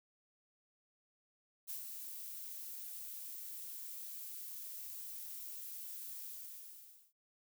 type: noise with ADSR envelope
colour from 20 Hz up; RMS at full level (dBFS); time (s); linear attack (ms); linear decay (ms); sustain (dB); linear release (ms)
violet; -42; 1.67-7.13; 33; 110; -5; 890
effects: none